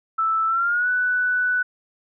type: tone with pitch glide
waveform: sine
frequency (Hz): 1318.5 to 1488.5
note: E6 to F#6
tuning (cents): 0 to +10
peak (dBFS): -18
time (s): 0.18-1.63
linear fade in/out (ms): 10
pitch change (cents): +210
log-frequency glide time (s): 0.47-0.89
effects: none